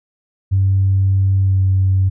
sine tone with pitch glide, 96.5 to 95.06 Hz, G2 to F#2, -27 to +47 cents, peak -10 dBFS, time 0.51-2.1 s, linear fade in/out 20 ms, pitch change -26 cents, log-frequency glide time 1.41-1.61 s, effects tanh soft clip ceiling -6 dBFS

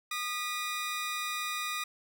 20% pulse tone pair together, 1226 / 1957.4 Hz, D#6 / B6, -26 / -16 cents, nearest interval minor sixth, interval 810 cents, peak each -29 / -33 dBFS, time 0.11-1.84 s, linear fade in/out 5 ms, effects none

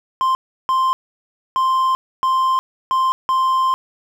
triangle tone bursts at uneven times, 1046.5 Hz, C6, in tune, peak -12 dBFS, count 6, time 0.21-0.35 / 0.69-0.93 / 1.56-1.95 / 2.23-2.59 / 2.91-3.12 / 3.29-3.74 s, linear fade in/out 0 ms, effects none

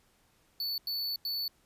square tone bursts at uneven times, 4466 Hz, C#8, 12 cents sharp, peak -32 dBFS, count 3, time 0.6-0.78 / 0.87-1.16 / 1.25-1.48 s, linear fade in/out 2 ms, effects pink hiss -68 dBFS RMS until 1.65 s + resampled to 32000 Hz

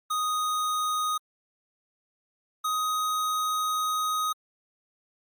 square tone pair in turn, 1244.5 / 1253.2 Hz, D#6 / D#6, 0 / +12 cents, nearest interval unison, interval 12 cents, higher second, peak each -26 dBFS, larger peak neither, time 0.1-1.18 / 2.64-4.33 s, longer second, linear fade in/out 10 ms, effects Opus 48 kbps

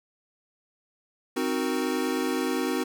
square chord, C half-diminished seventh, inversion none, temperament equal, 261.6 / 311.1 / 370 / 466.2 Hz, C4 / Eb4 / Gb4 / Bb4, 0 / 0 / 0 / 0 cents, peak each -30 / -32 / -31 / -34 dBFS, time 1.36-2.84 s, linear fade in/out 10 ms, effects 9-bit

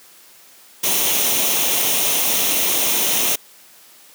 white noise with comb filter, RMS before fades -18 dBFS, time 0.83-3.36 s, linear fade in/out 10 ms, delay 0.32 ms, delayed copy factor +0.55, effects white hiss -47 dBFS RMS until 4.14 s + high-pass 200 Hz 12 dB/octave

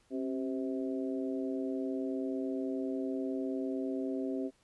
harmonic tone with a mistuned harmonic, 129.2 Hz, C3, 21 cents flat, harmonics 2 / 3 / 4 / 5, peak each -34 / -38 / -43 / -44 dBFS, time 0.1-4.51 s, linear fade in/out 50 ms, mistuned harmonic 2, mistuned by +65 cents, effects pink hiss -69 dBFS RMS until 4.63 s + resampled to 24000 Hz

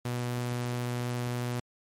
sawtooth tone, 122.1 Hz, B2, 19 cents flat, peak -26 dBFS, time 0.05-1.6 s, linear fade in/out 5 ms, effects MP3 64 kbps

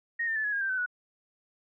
sine tone with pitch steps, 1864.7 / 1802.2 / 1741.8 / 1683.5 / 1627.1 / 1572.6 / 1519.9 / 1468.9 Hz, A#6 / A6 / A6 / G#6 / G#6 / G6 / F#6 / F#6, 0 / +41 / -18 / +23 / -36 / +5 / +46 / -13 cents, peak -27 dBFS, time 0.19-0.862 s, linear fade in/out 10 ms, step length 84 ms, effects none

